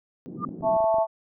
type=band-pass noise; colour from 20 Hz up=white; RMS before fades=-37 dBFS; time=0.26-0.77 s; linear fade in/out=0 ms; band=160 to 290 Hz; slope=24 dB/octave
type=tone with exponential growth; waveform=sine; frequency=1203 Hz; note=D6; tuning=41 cents sharp; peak=-22 dBFS; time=0.37-0.45 s; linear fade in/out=5 ms; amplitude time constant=16 ms
type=clicks; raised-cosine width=2 ms; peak=-28 dBFS; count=9; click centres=0.49 / 0.609 / 0.643 / 0.693 / 0.766 / 0.805 / 0.842 / 0.943 / 0.985 s
type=harmonic tone; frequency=220 Hz; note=A3; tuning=in tune; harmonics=3 / 4 / 5; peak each=-20 / -25 / -34 dBFS; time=0.62-1.07 s; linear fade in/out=50 ms
effects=none